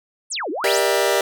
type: exponential two-way sweep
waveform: sine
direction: down then up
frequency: 10548 to 281.9 to 10548 Hz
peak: -23 dBFS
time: 0.3-0.8 s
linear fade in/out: 20 ms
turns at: 0.5 s
type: chord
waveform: sawtooth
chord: E half-diminished seventh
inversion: first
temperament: just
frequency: 395.6 / 474.7 / 593.3 / 659.3 Hz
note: G4 / Bb4 / D5 / E5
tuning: +16 / +31 / +18 / 0 cents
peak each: -17 / -18 / -17 / -21 dBFS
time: 0.64-1.21 s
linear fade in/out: 2 ms
effects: none